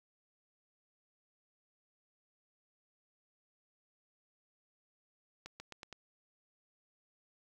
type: accelerating click train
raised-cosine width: 0.2 ms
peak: -29 dBFS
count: 5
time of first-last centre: 5.46-5.927 s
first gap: 140 ms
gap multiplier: 0.88
effects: 10-bit